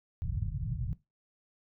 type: low-pass noise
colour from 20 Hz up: white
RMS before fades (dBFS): -34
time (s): 0.22-0.93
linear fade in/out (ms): 0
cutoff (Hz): 150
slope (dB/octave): 48
effects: noise-tail reverb RT60 0.2 s tail -17 dB re dry